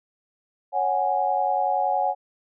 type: chord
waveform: sine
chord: C# suspended fourth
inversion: none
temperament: equal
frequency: 554.4 / 740 / 830.6 Hz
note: C#5 / F#5 / G#5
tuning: 0 / 0 / 0 cents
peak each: -28 / -23 / -24 dBFS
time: 0.72-2.15 s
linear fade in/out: 50 ms
effects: none